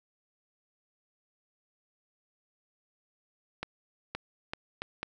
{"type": "accelerating click train", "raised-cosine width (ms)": 0.3, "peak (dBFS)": -18, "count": 5, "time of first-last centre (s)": [3.63, 5.03], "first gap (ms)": 520, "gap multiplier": 0.74, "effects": []}